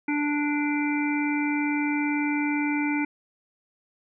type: harmonic tone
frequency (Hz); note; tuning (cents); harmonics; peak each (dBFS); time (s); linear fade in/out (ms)
293.7; D4; 0; 1 / 3 / 5 / 7 / 8; -24 / -33 / -36 / -34 / -32; 0.08-3.05; 5
effects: none